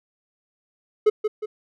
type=tone with echo; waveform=triangle; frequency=426.7 Hz; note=G#4; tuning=47 cents sharp; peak=-10 dBFS; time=1.06-1.1 s; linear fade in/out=10 ms; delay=180 ms; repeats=2; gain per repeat=-7 dB; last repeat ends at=1.46 s; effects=none